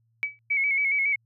sine tone with exponential decay, 2288 Hz, D7, 46 cents flat, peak -20 dBFS, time 0.23-0.39 s, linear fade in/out 0 ms, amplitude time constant 33 ms
sine tone with vibrato, 2230 Hz, C#7, 10 cents sharp, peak -21 dBFS, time 0.5-1.16 s, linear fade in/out 10 ms, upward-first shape square, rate 7.2 Hz, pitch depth 42 cents each way
effects added 114 Hz sine -65 dBFS peak until 1.25 s

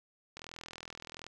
click train, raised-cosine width 0.2 ms, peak -27 dBFS, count 38, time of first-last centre 0.37-1.266 s, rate 41.3 Hz, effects none

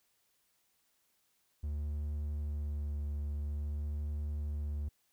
triangle tone with vibrato, 73.5 Hz, D2, 2 cents sharp, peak -32 dBFS, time 1.63-4.89 s, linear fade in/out 10 ms, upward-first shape sine, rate 0.49 Hz, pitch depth 15 cents each way, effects white hiss -75 dBFS RMS until 5.12 s

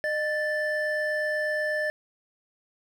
triangle tone pair together, 609.4 / 1760 Hz, D#5 / A6, -36 / 0 cents, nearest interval octave + tritone, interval 1836 cents, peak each -26 dBFS, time 0.04-1.9 s, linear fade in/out 0 ms, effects none

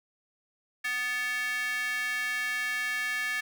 square tone with high-pass filter, 248 Hz, B3, 7 cents sharp, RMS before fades -31 dBFS, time 0.84-3.41 s, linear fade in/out 10 ms, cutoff 1900 Hz, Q 9.1, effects none

